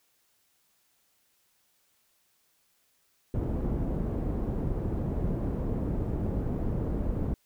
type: low-pass noise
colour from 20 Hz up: pink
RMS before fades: -30 dBFS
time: 3.34-7.34 s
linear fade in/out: 0 ms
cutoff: 390 Hz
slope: 12 dB/octave
effects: white hiss -70 dBFS RMS until 7.45 s